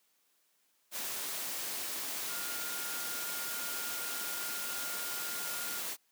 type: tone in noise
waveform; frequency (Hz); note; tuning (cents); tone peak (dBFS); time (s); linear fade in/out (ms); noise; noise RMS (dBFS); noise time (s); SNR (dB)
sine; 1414; F6; +21; -44; 2.27-5.82; 50; white; -38; 0.91-5.97; -9
effects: white hiss -73 dBFS RMS until 6.11 s + high-pass 200 Hz 12 dB/octave